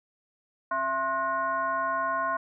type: tone with frequency modulation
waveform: sine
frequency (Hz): 1064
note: C6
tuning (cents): +29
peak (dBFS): -25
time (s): 0.71-2.37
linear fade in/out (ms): 5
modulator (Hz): 397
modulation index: 0.98
effects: none